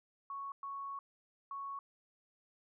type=tone bursts at uneven times; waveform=sine; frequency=1108.7 Hz; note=C#6; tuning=in tune; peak=-40 dBFS; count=3; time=0.3-0.52 / 0.63-0.99 / 1.51-1.79 s; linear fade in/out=2 ms; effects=none